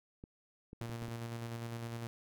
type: clicks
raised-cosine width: 3 ms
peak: -35 dBFS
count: 6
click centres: 0.239 / 0.731 / 0.819 / 0.896 / 1.024 / 1.083 s
type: tone with tremolo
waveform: sawtooth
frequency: 116.54 Hz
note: A#2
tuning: in tune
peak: -35 dBFS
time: 0.81-2.07 s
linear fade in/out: 0 ms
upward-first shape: square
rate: 9.9 Hz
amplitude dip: 30%
effects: none